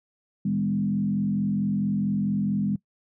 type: tone with frequency modulation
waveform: sine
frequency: 200.8 Hz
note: G3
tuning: 42 cents sharp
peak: -22 dBFS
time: 0.45-2.76 s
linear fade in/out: 5 ms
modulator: 44.5 Hz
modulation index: 0.95
effects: noise-tail reverb RT60 0.1 s tail -21 dB re dry